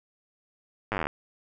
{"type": "slowing click train", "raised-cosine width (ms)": 0.5, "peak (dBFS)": -13, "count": 14, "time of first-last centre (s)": [0.92, 1.07], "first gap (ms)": 9, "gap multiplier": 1.04, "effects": []}